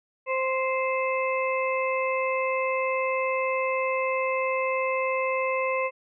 harmonic tone, 523.3 Hz, C5, in tune, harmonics 1 / 2 / 4 / 5, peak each -26 / -29 / -32 / -33 dBFS, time 0.26-5.91 s, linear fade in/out 50 ms, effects none

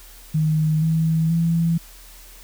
sine tone with pitch steps, 155.56 / 160.95 / 166.53 Hz, D#3 / E3 / E3, 0 / -41 / +18 cents, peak -16 dBFS, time 0.34-1.78 s, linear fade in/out 10 ms, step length 480 ms, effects added 40 Hz sine -44 dBFS peak until 2.43 s + white hiss -46 dBFS RMS until 2.43 s

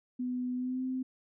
sine tone with pitch glide, 249.9 to 258.3 Hz, B3 to C4, +21 to -22 cents, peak -31 dBFS, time 0.19-1.03 s, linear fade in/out 10 ms, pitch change +57 cents, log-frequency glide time 0.55-0.83 s, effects none

